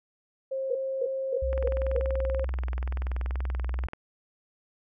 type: tone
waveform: sine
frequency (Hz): 533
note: C5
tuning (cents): +32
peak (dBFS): -28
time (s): 0.51-2.45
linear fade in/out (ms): 10
type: tone bursts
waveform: sine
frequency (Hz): 487.3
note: B4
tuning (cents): -23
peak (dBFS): -26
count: 5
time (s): 0.7-2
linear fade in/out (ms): 5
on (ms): 52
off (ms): 260
type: tone with vibrato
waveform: sine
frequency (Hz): 63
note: B1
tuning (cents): +35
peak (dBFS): -27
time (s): 1.42-3.87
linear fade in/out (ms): 5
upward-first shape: sine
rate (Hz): 2.1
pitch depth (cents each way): 34
type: click train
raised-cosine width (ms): 0.5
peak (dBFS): -23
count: 51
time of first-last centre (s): 1.53-3.934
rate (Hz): 20.8
effects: none